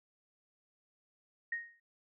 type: tone with exponential decay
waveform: sine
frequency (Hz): 1864.7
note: A#6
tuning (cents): 0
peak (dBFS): -31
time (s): 1.52-1.8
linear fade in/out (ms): 5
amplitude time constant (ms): 60
effects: none